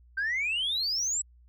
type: exponential sweep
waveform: sine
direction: up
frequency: 1537 to 7920 Hz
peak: -25 dBFS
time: 0.17-1.22 s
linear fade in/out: 10 ms
effects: tanh soft clip ceiling -24 dBFS + added 60 Hz sine -54 dBFS peak until 1.48 s